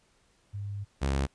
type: tone pair in turn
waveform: sine / sawtooth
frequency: 101.1 / 68.34 Hz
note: G#2 / C#2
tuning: -46 / -24 cents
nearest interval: perfect fifth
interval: 678 cents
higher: first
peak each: -33 / -22 dBFS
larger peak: second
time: 0.53-0.85 / 1.01-1.27 s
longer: first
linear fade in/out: 20 ms
effects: pink hiss -67 dBFS RMS until 1.34 s + resampled to 22050 Hz